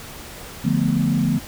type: chord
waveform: sine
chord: B half-diminished seventh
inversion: first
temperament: equal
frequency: 146.83 / 174.61 / 220 / 246.9 Hz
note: D3 / F3 / A3 / B3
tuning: 0 / 0 / 0 / 0 cents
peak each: -22 dBFS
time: 0.64-1.39 s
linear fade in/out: 10 ms
effects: pink hiss -37 dBFS RMS until 1.47 s